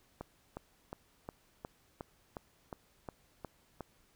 click train, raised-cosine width 1 ms, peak -27 dBFS, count 11, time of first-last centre 0.21-3.807 s, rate 2.78 Hz, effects pink hiss -69 dBFS RMS until 4.15 s

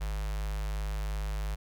square tone with notch filter, 51.4 Hz, G#1, 17 cents flat, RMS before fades -33 dBFS, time 0-1.56 s, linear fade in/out 20 ms, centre 280 Hz, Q 0.65, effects none

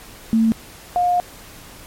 sine tone pair in turn, 224.3 / 712.1 Hz, A3 / F5, +34 / +33 cents, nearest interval octave + minor sixth, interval 1999 cents, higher second, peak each -12 / -14 dBFS, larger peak first, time 0.33-0.52 / 0.96-1.2 s, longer second, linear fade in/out 0 ms, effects pink hiss -41 dBFS RMS until 1.86 s + MP3 64 kbps

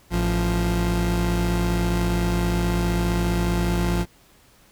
30% pulse tone pair together, 55 / 174.61 Hz, A1 / F3, 0 / 0 cents, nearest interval octave + minor sixth, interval 2000 cents, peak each -20 dBFS, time 0.1-4.06 s, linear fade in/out 50 ms, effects pink hiss -55 dBFS RMS until 4.71 s

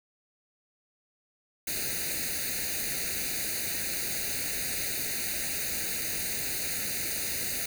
white noise with comb filter, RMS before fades -32 dBFS, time 1.67-7.66 s, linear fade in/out 5 ms, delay 0.46 ms, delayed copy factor +0.95, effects none

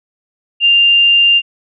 sine tone, 2794 Hz, F7, in tune, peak -6 dBFS, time 0.6-1.42 s, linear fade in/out 50 ms, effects none

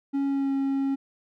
triangle tone with pitch glide, 277.2 to 272.9 Hz, C#4 to C#4, 0 to -27 cents, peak -21 dBFS, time 0.13-0.96 s, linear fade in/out 20 ms, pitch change -27 cents, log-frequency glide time 0.26-0.53 s, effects none

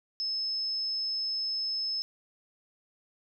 sine tone, 5210 Hz, E8, 21 cents flat, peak -29 dBFS, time 0.2-2.02 s, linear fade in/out 0 ms, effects none

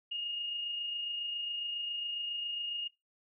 sine tone with amplitude modulation, 2850 Hz, F7, 34 cents sharp, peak -33 dBFS, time 0.11-2.88 s, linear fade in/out 10 ms, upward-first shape sine, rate 27.3 Hz, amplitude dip 35%, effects noise-tail reverb RT60 0.2 s tail -18 dB re dry

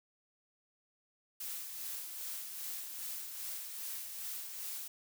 blue noise with tremolo, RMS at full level -41 dBFS, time 1.4-4.88 s, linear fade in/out 5 ms, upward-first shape sine, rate 2.5 Hz, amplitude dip 40%, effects none

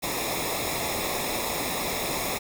pink noise with comb filter, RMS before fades -29 dBFS, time 0.02-2.39 s, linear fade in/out 20 ms, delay 0.66 ms, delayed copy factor -0.75, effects none

